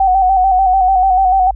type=tone with vibrato; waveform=sine; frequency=755 Hz; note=F#5; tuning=35 cents sharp; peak=-8 dBFS; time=0-1.51 s; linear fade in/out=5 ms; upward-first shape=square; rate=6.8 Hz; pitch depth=42 cents each way; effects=added 50 Hz sine -24 dBFS peak until 1.55 s